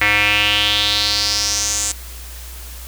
square tone with band-pass filter sweep, 103.83 Hz, G#2, in tune, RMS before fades -17 dBFS, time 0.01-1.92 s, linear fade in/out 5 ms, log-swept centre 2100 to 7500 Hz, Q 4.4, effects added 60 Hz sine -32 dBFS peak until 2.87 s + white hiss -37 dBFS RMS until 2.87 s

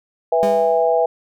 sine chord, E major, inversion second, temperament equal with one note detuned, 493.9 / 659.3 / 814 Hz, B4 / E5 / G#5, 0 / 0 / -35 cents, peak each -17 / -17 / -20 dBFS, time 0.32-1.06 s, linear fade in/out 5 ms
30% pulse tone with exponential decay, 203 Hz, G#3, 39 cents flat, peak -18 dBFS, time 0.43-0.99 s, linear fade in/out 0 ms, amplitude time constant 120 ms
effects none

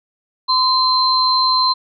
sine tone pair together, 1029 / 4116 Hz, C6 / C8, -29 / -29 cents, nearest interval 2 octaves, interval 2400 cents, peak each -15 dBFS, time 0.48-1.74 s, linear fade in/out 20 ms, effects none

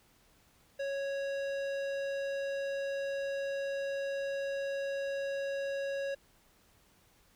sine tone with tanh clipping, 553 Hz, C#5, 4 cents flat, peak -35 dBFS, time 0.79-6.15 s, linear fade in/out 10 ms, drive 16 dB, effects pink hiss -66 dBFS RMS until 7.35 s

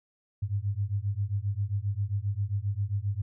sine beating tone pair, 97.4 / 104.9 Hz, G2 / G#2, -11 / +18 cents, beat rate 7.5 Hz, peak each -30 dBFS, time 0.42-3.22 s, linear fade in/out 10 ms, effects none

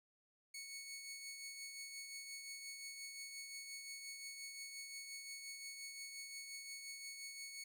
15% pulse tone with tremolo, 2214 Hz, C#7, 3 cents flat, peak -40 dBFS, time 0.54-7.64 s, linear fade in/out 5 ms, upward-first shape triangle, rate 5.7 Hz, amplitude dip 45%, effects none

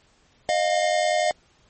square tone pair together, 616.5 / 707 Hz, D#5 / F5, -16 / +21 cents, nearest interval major second, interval 237 cents, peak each -23 dBFS, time 0.49-1.31 s, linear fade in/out 0 ms, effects pink hiss -60 dBFS RMS until 1.69 s + MP3 32 kbps

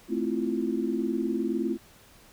sine chord, F major seventh, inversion first, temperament equal, 220 / 261.6 / 329.6 / 349.2 Hz, A3 / C4 / E4 / F4, 0 / 0 / 0 / 0 cents, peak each -31 dBFS, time 0.08-1.78 s, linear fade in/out 50 ms, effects pink hiss -55 dBFS RMS until 2.32 s

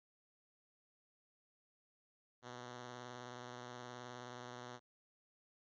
5% pulse tone with vibrato, 123.1 Hz, B2, 5 cents flat, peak -37 dBFS, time 2.42-4.8 s, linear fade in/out 50 ms, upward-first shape sine, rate 19 Hz, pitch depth 30 cents each way, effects resampled to 16000 Hz

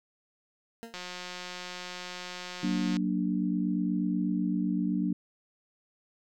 20% pulse tone with exponential decay, 230 Hz, A#3, 23 cents flat, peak -32 dBFS, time 0.83-1.04 s, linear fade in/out 0 ms, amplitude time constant 44 ms
click train, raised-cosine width 0.2 ms, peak -22 dBFS, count 366, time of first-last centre 0.94-2.968 s, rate 180 Hz
sine chord, Gb augmented, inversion none, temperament equal, 185 / 233.1 / 293.7 Hz, Gb3 / Bb3 / D4, 0 / 0 / 0 cents, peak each -29 / -32 / -31 dBFS, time 2.63-5.13 s, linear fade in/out 5 ms
effects none

